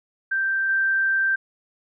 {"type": "tone with level steps", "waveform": "sine", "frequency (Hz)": 1568, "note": "G6", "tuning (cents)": 0, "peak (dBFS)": [-20, -18], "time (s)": [0.31, 1.36], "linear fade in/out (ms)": 10, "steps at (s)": 0.69, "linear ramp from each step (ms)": 2, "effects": []}